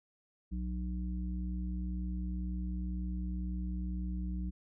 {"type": "harmonic tone", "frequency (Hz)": 61, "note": "B1", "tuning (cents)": -21, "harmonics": [1, 3, 5], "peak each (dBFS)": [-35, -39, -48], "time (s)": [0.51, 4.51], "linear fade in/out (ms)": 20, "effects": []}